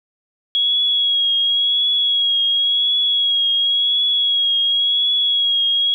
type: tone with vibrato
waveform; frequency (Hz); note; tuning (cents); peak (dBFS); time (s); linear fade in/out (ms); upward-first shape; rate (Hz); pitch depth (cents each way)
sine; 3322; G#7; 0; -14; 0.55-5.94; 0; triangle; 0.93; 34
effects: 9-bit